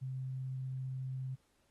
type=tone; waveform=sine; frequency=130.81 Hz; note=C3; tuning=in tune; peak=-37 dBFS; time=0.01-1.36 s; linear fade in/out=20 ms; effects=pink hiss -75 dBFS RMS until 1.7 s + AAC 32 kbps